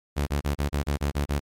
sawtooth tone bursts, 72 Hz, D2, 34 cents flat, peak -19 dBFS, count 9, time 0.16-1.398 s, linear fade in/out 20 ms, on 110 ms, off 31 ms, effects MP3 64 kbps

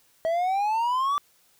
triangle exponential sweep, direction up, 641 to 1176 Hz, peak -20 dBFS, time 0.25-1.18 s, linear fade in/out 0 ms, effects white hiss -62 dBFS RMS until 1.59 s

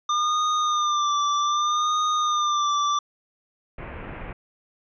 square tone with vibrato, 1200 Hz, D6, 37 cents sharp, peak -21 dBFS, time 0.09-2.99 s, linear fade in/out 5 ms, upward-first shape sine, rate 0.64 Hz, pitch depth 48 cents each way
pink low-pass noise, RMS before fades -36 dBFS, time 3.78-4.33 s, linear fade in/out 5 ms, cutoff 2600 Hz, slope 48 dB/octave
effects resampled to 16000 Hz

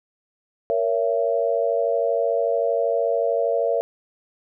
sine chord, A# diminished, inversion none, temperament just, 466.2 / 559.4 / 671.3 Hz, A#4 / C#5 / E5, 0 / +16 / +31 cents, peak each -23 dBFS, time 0.7-3.81 s, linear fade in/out 0 ms, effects none

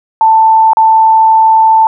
sine tone with dropouts, 886 Hz, A5, 12 cents sharp, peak -3 dBFS, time 0.21-1.87 s, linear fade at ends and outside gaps 1 ms, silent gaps 0.733-0.77 s, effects none

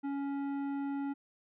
sine tone with tanh clipping, 279.4 Hz, C#4, 14 cents sharp, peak -35 dBFS, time 0.03-1.14 s, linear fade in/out 20 ms, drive 12 dB, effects none

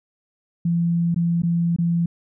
sine tone with dropouts, 170 Hz, F3, 46 cents flat, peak -17 dBFS, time 0.65-2.06 s, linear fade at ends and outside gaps 5 ms, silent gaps 1.145-1.16 / 1.421-1.433 / 1.763-1.785 s, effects none

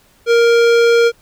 sine tone with hard clipping, 467.6 Hz, A#4, 5 cents sharp, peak -10 dBFS, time 0.26-1.12 s, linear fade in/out 50 ms, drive 17 dB, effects pink hiss -52 dBFS RMS until 1.21 s

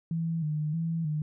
sine tone with vibrato, 158.3 Hz, D#3, 30 cents sharp, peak -27 dBFS, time 0.11-1.22 s, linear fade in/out 2 ms, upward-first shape square, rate 1.6 Hz, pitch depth 70 cents each way, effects none

